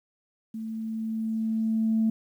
sine tone with level ramp, 221.9 Hz, A3, 15 cents sharp, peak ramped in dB -32 to -19 dBFS, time 0.54-2.1 s, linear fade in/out 5 ms, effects tanh soft clip ceiling -16 dBFS + 10-bit

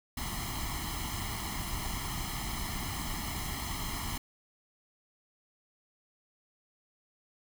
pink noise with comb filter, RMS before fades -36 dBFS, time 0.17-4.18 s, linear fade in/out 5 ms, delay 0.97 ms, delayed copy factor +0.9, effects none

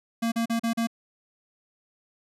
square tone bursts, 230 Hz, A#3, 23 cents flat, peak -24 dBFS, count 5, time 0.22-0.872 s, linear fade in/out 10 ms, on 100 ms, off 38 ms, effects resampled to 32000 Hz

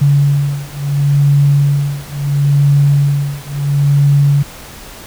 sine beating tone pair, 141.9 / 142.63 Hz, C#3 / C#3, +41 / +50 cents, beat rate 0.73 Hz, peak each -12 dBFS, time 0.01-4.43 s, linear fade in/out 10 ms, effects pink hiss -33 dBFS RMS until 5.06 s

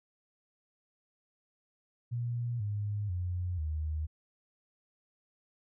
sine tone with pitch steps, 119.5 / 103.43 / 89.52 / 77.49 Hz, A#2 / G#2 / F2 / D#2, +43 / -7 / +43 / -7 cents, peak -31 dBFS, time 2.11-4.07 s, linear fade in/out 20 ms, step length 490 ms, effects none

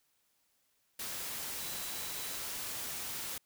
sine tone in noise, 3951 Hz, B7, in tune, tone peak -50 dBFS, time 1.6-2.37 s, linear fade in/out 5 ms, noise white, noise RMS -40 dBFS, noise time 0.99-3.38 s, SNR -13 dB, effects white hiss -75 dBFS RMS until 3.45 s

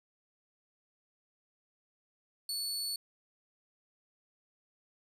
sawtooth tone, 4435 Hz, C#8, in tune, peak -31 dBFS, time 2.49-2.96 s, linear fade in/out 2 ms, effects resampled to 32000 Hz + 12-bit

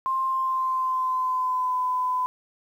sine tone with pitch glide, 1054 to 1008.1 Hz, C6 to B5, +12 to +35 cents, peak -22 dBFS, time 0.06-2.26 s, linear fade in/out 0 ms, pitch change -77 cents, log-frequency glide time 0.28-1.75 s, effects 9-bit

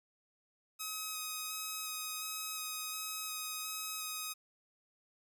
5% pulse tone with vibrato, 1266 Hz, D#6, 30 cents sharp, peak -27 dBFS, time 0.79-4.34 s, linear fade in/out 20 ms, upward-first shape square, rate 1.4 Hz, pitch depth 10 cents each way, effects none

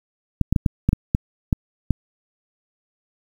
clicks, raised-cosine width 5 ms, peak -4 dBFS, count 9, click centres 0.413 / 0.526 / 0.562 / 0.662 / 0.89 / 0.931 / 1.149 / 1.528 / 1.907 s, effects 7-bit

